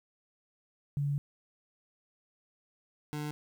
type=tone pair in turn; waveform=sine / 25% pulse; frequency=142.8 / 149.44 Hz; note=D3 / D3; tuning=-48 / +30 cents; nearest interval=minor second; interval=78 cents; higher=second; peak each=-28 / -31 dBFS; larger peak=first; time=0.97-1.18 / 3.13-3.31 s; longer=first; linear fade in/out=0 ms; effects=11-bit